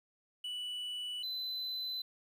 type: tone pair in turn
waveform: triangle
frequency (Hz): 2960 / 4028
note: F#7 / B7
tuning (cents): 0 / +33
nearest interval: perfect fourth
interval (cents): 533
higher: second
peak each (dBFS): -36 / -35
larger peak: second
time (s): 0.44-1.23 / 1.23-2.02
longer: neither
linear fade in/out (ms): 5
effects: 11-bit